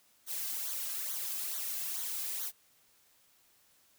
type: noise with flanger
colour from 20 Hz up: blue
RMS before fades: -37 dBFS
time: 0.26-2.52 s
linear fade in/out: 50 ms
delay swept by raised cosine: 0.38 to 2.18 ms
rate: 2.3 Hz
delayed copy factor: -0.65
effects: white hiss -67 dBFS RMS until 3.98 s